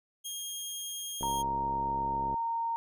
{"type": "tone", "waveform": "15% pulse", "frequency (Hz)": 3242, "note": "G#7", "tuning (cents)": -42, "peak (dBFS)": -29, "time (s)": [0.24, 1.43], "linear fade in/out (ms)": 20}
{"type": "click train", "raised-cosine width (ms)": 2, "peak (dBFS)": -27, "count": 78, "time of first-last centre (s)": [1.21, 2.342], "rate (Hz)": 68}
{"type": "tone with pitch glide", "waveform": "sine", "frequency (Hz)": [930, 922], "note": ["A#5", "A#5"], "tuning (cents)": [-4, -19], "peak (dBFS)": -29, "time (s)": [1.23, 2.76], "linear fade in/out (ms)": 0, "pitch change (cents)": -15, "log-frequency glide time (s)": [1.55, 2.19]}
{"effects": []}